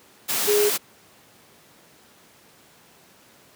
sine tone in noise, 415.3 Hz, G#4, in tune, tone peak -17 dBFS, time 0.47-0.7 s, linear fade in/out 20 ms, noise white, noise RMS -24 dBFS, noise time 0.28-0.78 s, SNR +4 dB, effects pink hiss -53 dBFS RMS until 3.55 s + high-pass 150 Hz 12 dB/octave

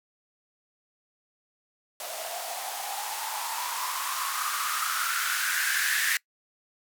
violet noise with band-pass filter sweep, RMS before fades -30 dBFS, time 2-6.17 s, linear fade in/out 2 ms, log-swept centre 630 to 1800 Hz, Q 8, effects noise-tail reverb RT60 0.1 s tail -23 dB re dry

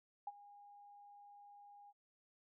sine tone with ADSR envelope, 815 Hz, G#5, 33 cents flat, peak -39 dBFS, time 0.27-1.93 s, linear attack 4 ms, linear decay 35 ms, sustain -18 dB, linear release 38 ms, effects none

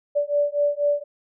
sine beating tone pair, 579 / 583.1 Hz, D5 / D5, -25 / -13 cents, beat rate 4.1 Hz, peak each -22 dBFS, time 0.15-1.04 s, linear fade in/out 20 ms, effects none

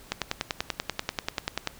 click train, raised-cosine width 0.2 ms, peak -9 dBFS, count 17, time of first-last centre 0.12-1.673 s, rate 10.3 Hz, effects pink hiss -51 dBFS RMS until 1.79 s

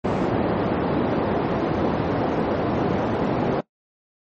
white band-pass noise, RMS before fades -22 dBFS, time 0.04-3.61 s, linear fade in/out 10 ms, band 110 to 510 Hz, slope 12 dB/octave, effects noise-tail reverb RT60 0.1 s tail -20 dB re dry + MP3 32 kbps

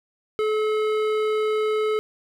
sine tone with hard clipping, 430.3 Hz, A4, 39 cents flat, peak -22 dBFS, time 0.39-1.99 s, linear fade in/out 0 ms, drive 13 dB, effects none

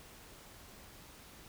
silence, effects pink hiss -55 dBFS RMS until 1.48 s

